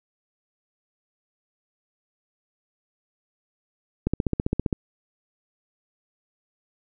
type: click train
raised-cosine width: 3 ms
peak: -9 dBFS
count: 11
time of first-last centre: 4.07-4.728 s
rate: 15.2 Hz
effects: none

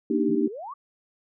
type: chord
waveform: sine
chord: Eb major seventh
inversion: second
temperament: equal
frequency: 233.1 / 293.7 / 311.1 / 392 Hz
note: Bb3 / D4 / Eb4 / G4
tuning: 0 / 0 / 0 / 0 cents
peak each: -26 dBFS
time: 0.1-0.48 s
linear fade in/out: 5 ms
type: exponential sweep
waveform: sine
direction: up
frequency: 146.6 to 1200 Hz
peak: -34 dBFS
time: 0.28-0.74 s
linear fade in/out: 10 ms
effects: none

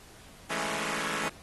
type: chord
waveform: 5% pulse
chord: A major seventh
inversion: second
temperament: equal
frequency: 164.81 / 207.7 / 220 / 277.2 Hz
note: E3 / G#3 / A3 / C#4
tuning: 0 / 0 / 0 / 0 cents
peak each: -25 dBFS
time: 0.49-1.3 s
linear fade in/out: 20 ms
effects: pink hiss -53 dBFS RMS until 1.42 s + AAC 32 kbps

